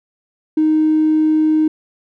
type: tone with tanh clipping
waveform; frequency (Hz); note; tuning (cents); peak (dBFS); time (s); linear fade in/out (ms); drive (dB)
triangle; 311.1; D#4; 0; -10; 0.57-1.68; 5; 1
effects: none